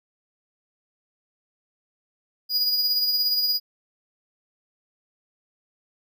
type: tone with tremolo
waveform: square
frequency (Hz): 4900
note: D#8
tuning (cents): -27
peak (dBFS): -19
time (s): 2.49-3.6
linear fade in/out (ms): 50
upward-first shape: sine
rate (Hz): 17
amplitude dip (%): 40
effects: none